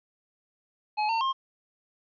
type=tone with pitch steps; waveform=square; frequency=848 / 907 / 1065 Hz; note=G#5 / A#5 / C6; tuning=+36 / -48 / +30 cents; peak=-25 dBFS; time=0.97-1.33 s; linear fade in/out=20 ms; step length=120 ms; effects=resampled to 11025 Hz + 11-bit